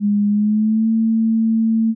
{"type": "tone with pitch glide", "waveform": "sine", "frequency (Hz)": [205.4, 224], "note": ["G#3", "A3"], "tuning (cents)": [-19, 31], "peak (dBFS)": -13, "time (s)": [0, 1.95], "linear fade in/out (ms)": 50, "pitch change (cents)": 150, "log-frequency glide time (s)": [0.28, 0.89], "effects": []}